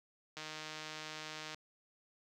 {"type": "click train", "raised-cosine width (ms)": 0.2, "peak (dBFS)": -27, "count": 183, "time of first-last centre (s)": [0.37, 1.544], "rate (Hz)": 155, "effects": ["high-pass 80 Hz 12 dB/octave", "11-bit"]}